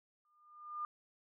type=tone with exponential growth; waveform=sine; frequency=1207 Hz; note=D6; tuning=47 cents sharp; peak=-35 dBFS; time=0.25-0.85 s; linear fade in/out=1 ms; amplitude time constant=130 ms; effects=none